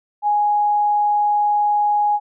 sine tone, 830.6 Hz, G#5, in tune, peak -14 dBFS, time 0.22-2.2 s, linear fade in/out 50 ms, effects none

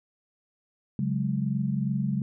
sine chord, C# suspended fourth, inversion none, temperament equal, 138.59 / 185 / 207.7 Hz, C#3 / F#3 / G#3, 0 / 0 / 0 cents, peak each -28 / -30 / -29 dBFS, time 0.99-2.22 s, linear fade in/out 2 ms, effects none

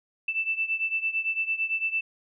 sine beating tone pair, 2649 / 2657.9 Hz, E7 / E7, +8 / +14 cents, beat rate 8.9 Hz, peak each -27 / -30 dBFS, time 0.28-2.01 s, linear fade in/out 5 ms, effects none

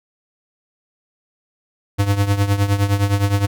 square tone with tremolo, 100.4 Hz, G2, 42 cents sharp, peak -12 dBFS, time 1.98-3.47 s, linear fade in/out 20 ms, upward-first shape triangle, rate 9.7 Hz, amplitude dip 80%, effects none

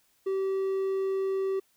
triangle tone, 385.5 Hz, G4, 29 cents flat, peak -24 dBFS, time 0.26-1.6 s, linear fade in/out 10 ms, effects white hiss -68 dBFS RMS until 1.76 s

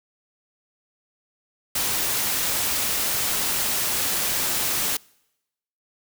white noise, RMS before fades -24 dBFS, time 1.75-4.97 s, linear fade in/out 5 ms, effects noise-tail reverb RT60 0.9 s tail -26 dB re dry

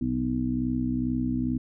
harmonic tone with a mistuned harmonic, 62.3 Hz, B1, 16 cents sharp, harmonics 1 / 2 / 3 / 4 / 5, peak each -35 / -33 / -37 / -26 / -33 dBFS, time 0.01-1.58 s, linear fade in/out 5 ms, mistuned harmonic 1, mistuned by -77 cents, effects none

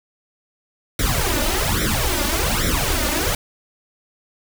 pink noise with flanger, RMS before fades -20 dBFS, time 0.99-3.35 s, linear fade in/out 2 ms, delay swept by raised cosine 0.53 to 3.43 ms, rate 1.2 Hz, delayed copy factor +0.95, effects none

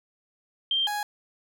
sine / 30% pulse tone pair in turn, 3167 / 830.2 Hz, G7 / G#5, +17 / -1 cents, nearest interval octave + major seventh, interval 2318 cents, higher first, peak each -22 / -25 dBFS, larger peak first, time 0.71-0.87 / 0.87-1.03 s, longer neither, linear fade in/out 2 ms, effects none

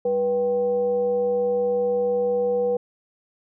sine tone with frequency modulation, 487.9 Hz, B4, 21 cents flat, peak -19 dBFS, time 0.05-2.77 s, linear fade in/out 5 ms, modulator 290 Hz, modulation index 0.37, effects none

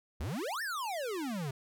square exponential two-way sweep, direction up then down, 61.9 to 1864.7 to 127.9 Hz, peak -35 dBFS, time 0.2-1.51 s, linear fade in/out 5 ms, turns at 0.62 s, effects none

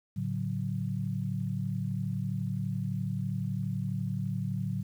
sine chord, F# minor, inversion first, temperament equal with one note detuned, 110 / 141.91 / 185 Hz, A2 / C#3 / F#3, 0 / +41 / 0 cents, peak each -34 dBFS, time 0.16-4.83 s, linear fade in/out 10 ms, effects 10-bit

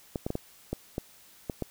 clicks, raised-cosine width 2 ms, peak -17 dBFS, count 8, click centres 0.158 / 0.265 / 0.304 / 0.354 / 0.73 / 0.981 / 1.498 / 1.623 s, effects white hiss -56 dBFS RMS until 1.7 s

